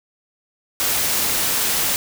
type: noise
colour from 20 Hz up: white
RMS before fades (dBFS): -20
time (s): 0.8-1.96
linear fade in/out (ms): 0
effects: none

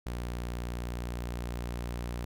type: tone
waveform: sawtooth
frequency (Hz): 59.8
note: A#1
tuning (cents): +45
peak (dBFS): -30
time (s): 0.06-2.25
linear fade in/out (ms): 5
effects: none

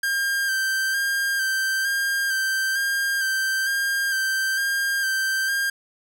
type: tone with vibrato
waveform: 45% pulse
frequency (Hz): 1584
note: G6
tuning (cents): +18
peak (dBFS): -21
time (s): 0.03-5.7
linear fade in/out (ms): 5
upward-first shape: square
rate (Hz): 1.1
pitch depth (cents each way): 24
effects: none

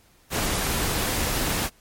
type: noise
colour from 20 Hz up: pink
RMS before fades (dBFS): -25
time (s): 0.3-1.7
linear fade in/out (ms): 50
effects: pink hiss -58 dBFS RMS until 1.8 s + MP3 64 kbps

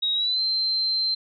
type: tone with pitch glide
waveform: sine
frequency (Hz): 3800 to 4120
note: A#7 to C8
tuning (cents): +33 to -28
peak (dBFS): -21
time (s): 0.02-1.15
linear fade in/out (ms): 10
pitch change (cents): +139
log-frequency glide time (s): 0.14-0.41
effects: none

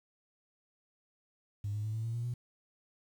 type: tone with pitch steps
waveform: sine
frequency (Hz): 102.4 / 105.34 / 108.36 / 111.47 / 114.67 / 117.97 / 121.35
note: G#2 / G#2 / A2 / A2 / A#2 / A#2 / B2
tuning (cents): -24 / +25 / -26 / +23 / -28 / +21 / -30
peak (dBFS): -32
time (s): 1.64-2.34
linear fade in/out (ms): 5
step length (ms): 100
effects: tanh soft clip ceiling -28 dBFS + 10-bit

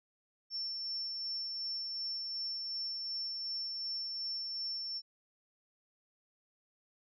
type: tone with tremolo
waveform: sine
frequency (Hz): 5410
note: E8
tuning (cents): +44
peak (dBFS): -35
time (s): 0.5-5.02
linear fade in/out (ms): 50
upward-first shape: sine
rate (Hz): 2.7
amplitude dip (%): 25
effects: none

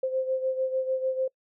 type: beating tone pair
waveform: sine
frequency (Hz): 521 / 527.7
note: C5 / C5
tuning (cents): -7 / +15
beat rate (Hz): 6.7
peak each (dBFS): -26 / -32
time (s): 0.03-1.28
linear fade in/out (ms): 5
effects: noise-tail reverb RT60 0.1 s tail -25 dB re dry

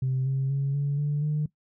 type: tone with pitch steps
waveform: sine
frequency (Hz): 130.81 / 134.57 / 138.43 / 142.4 / 146.49 / 150.7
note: C3 / C3 / C#3 / C#3 / D3 / D3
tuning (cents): 0 / +49 / -2 / +47 / -4 / +45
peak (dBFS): -22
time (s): 0.02-1.46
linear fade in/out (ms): 5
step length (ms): 240
effects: noise-tail reverb RT60 0.1 s tail -19 dB re dry + tanh soft clip ceiling -20 dBFS

